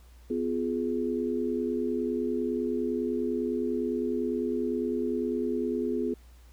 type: chord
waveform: sine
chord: F diminished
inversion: second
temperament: just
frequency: 251.4 / 349.2 / 419.1 Hz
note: Cb4 / F4 / Ab4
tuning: +31 / 0 / +16 cents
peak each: -30 / -32 / -31 dBFS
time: 0.3-6.14 s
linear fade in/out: 5 ms
effects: added 60 Hz sine -50 dBFS peak until 6.52 s + pink hiss -62 dBFS RMS until 6.52 s